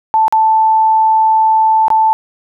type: tone with dropouts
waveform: sine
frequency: 880 Hz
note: A5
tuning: in tune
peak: -7 dBFS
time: 0.14-2.13 s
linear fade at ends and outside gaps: 0 ms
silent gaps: 0.281-0.325 / 1.882-1.903 s
effects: none